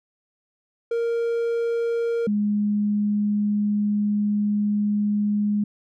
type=tone pair in turn; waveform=triangle / sine; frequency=465.7 / 207.4 Hz; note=A#4 / G#3; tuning=-2 / -2 cents; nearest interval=octave + major second; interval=1400 cents; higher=first; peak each=-19 dBFS; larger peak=neither; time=0.91-2.27 / 2.27-5.64 s; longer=second; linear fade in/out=5 ms; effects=none